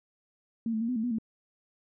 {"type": "tone with pitch steps", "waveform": "sine", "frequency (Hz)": [228.3, 219.4, 230.5, 251.4, 220.6, 244.8, 222.8], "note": ["A#3", "A3", "A#3", "B3", "A3", "B3", "A3"], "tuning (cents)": [-36, -5, -19, 31, 5, -15, 22], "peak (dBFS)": -27, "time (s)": [0.66, 1.185], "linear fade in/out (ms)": 2, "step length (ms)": 75, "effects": []}